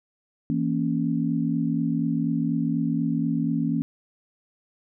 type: chord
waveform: sine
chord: A# diminished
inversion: second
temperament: equal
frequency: 164.81 / 233.1 / 277.2 Hz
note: E3 / A#3 / C#4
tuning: 0 / 0 / 0 cents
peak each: -26 dBFS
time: 0.5-3.82 s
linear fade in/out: 0 ms
effects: none